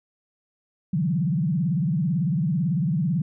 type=tone with vibrato; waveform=sine; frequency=163.3 Hz; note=E3; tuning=16 cents flat; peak=-20 dBFS; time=0.93-3.22 s; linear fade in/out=5 ms; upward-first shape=sine; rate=18 Hz; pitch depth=280 cents each way; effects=none